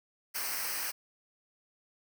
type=noise with comb filter; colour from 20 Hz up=white; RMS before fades=-35 dBFS; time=0.34-0.92 s; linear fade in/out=20 ms; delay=0.28 ms; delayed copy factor=-0.75; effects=none